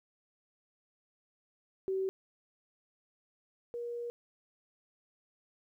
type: tone pair in turn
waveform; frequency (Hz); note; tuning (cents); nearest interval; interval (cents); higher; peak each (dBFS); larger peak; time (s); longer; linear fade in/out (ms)
sine; 382 / 475.6; G4 / A#4; -45 / +35; major third; 380; second; -30 / -36; first; 1.88-2.09 / 3.74-4.1; second; 0
effects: 12-bit